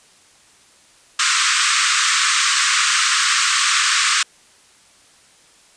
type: band-pass noise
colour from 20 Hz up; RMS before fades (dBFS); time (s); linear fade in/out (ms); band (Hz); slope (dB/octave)
pink; -17; 1.19-4.23; 5; 1100 to 8800; 96
effects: white hiss -51 dBFS RMS until 5.76 s + resampled to 22050 Hz